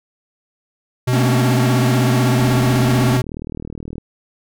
square tone, 125.5 Hz, B2, 28 cents sharp, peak -15 dBFS, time 1.07-3.22 s, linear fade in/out 10 ms
45% pulse tone with vibrato, 248.6 Hz, B3, 12 cents sharp, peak -17 dBFS, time 1.13-3.17 s, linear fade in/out 0 ms, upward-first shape sine, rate 16 Hz, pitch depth 240 cents each way
click train, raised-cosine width 3 ms, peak -16 dBFS, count 63, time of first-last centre 2.4-3.982 s, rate 39.2 Hz
effects none

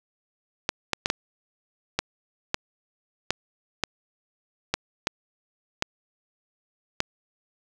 clicks, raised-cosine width 0.2 ms, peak -5 dBFS, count 12, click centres 0.691 / 0.933 / 1.059 / 1.101 / 1.99 / 2.544 / 3.306 / 3.837 / 4.74 / 5.071 / 5.824 / 7.004 s, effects none

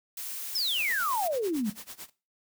blue noise, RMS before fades -37 dBFS, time 0.17-1.28 s, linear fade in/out 5 ms
sine exponential sweep, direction down, 5480 to 196 Hz, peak -26 dBFS, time 0.55-1.7 s, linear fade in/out 5 ms
white noise with tremolo, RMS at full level -41 dBFS, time 0.77-2.1 s, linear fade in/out 10 ms, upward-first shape sine, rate 9 Hz, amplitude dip 95%
effects noise-tail reverb RT60 0.3 s tail -18 dB re dry

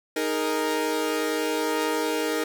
sawtooth chord, D# suspended fourth, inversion none, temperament equal, 311.1 / 415.3 / 466.2 Hz, D#4 / G#4 / A#4, 0 / 0 / 0 cents, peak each -24 / -27 / -23 dBFS, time 0.16-2.44 s, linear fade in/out 5 ms, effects none

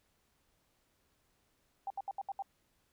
sine tone bursts, 789 Hz, G5, 11 cents sharp, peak -35 dBFS, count 6, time 1.87-2.423 s, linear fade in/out 2 ms, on 33 ms, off 71 ms, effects pink hiss -75 dBFS RMS until 2.92 s

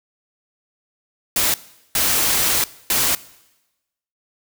white noise bursts at uneven times, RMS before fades -18 dBFS, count 3, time 1.36-1.54 / 1.95-2.64 / 2.9-3.15 s, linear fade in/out 2 ms, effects noise-tail reverb RT60 1.0 s tail -20 dB re dry

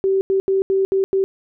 sine tone bursts at uneven times, 385.7 Hz, G4, 28 cents flat, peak -14 dBFS, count 6, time 0.04-0.21 / 0.3-0.4 / 0.48-0.62 / 0.7-0.85 / 0.92-1.04 / 1.13-1.24 s, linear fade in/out 0 ms, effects none

